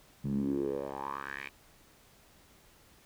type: tone with band-pass filter sweep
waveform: 10% pulse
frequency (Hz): 69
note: C#2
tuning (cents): -7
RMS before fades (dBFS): -35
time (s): 0.24-1.49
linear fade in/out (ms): 10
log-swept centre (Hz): 160 to 2400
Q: 4.9
effects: pink hiss -61 dBFS RMS until 3.05 s